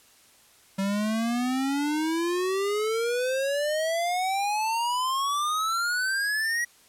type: exponential sweep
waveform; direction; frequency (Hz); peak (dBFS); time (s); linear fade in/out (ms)
square; up; 192 to 1926; -25; 0.78-6.65; 10
effects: white hiss -57 dBFS RMS until 6.88 s + low-pass 12000 Hz 12 dB/octave